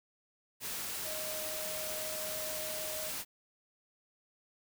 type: tone in noise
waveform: sine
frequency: 622.3 Hz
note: D#5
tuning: in tune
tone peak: -42 dBFS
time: 1.03-3.12 s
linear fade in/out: 50 ms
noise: white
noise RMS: -39 dBFS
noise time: 0.6-3.25 s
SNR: -6 dB
effects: none